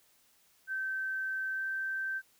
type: tone with pitch glide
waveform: sine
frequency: 1547 to 1556.9 Hz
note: G6 to G6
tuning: -23 to -12 cents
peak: -32 dBFS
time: 0.67-2.22 s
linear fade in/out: 50 ms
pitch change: +11 cents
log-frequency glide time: 1.55-1.61 s
effects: white hiss -67 dBFS RMS until 2.39 s